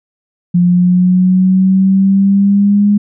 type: exponential sweep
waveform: sine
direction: up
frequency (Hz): 175.5 to 206.3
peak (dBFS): -6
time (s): 0.54-2.98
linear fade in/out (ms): 10
effects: none